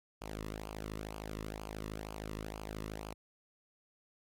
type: tone with flanger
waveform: sawtooth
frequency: 53 Hz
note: G#1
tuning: 36 cents sharp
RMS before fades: -43 dBFS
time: 0.21-3.14 s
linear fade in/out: 10 ms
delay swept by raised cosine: 0.52 to 1.32 ms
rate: 2.1 Hz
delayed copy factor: -0.7
effects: MP3 64 kbps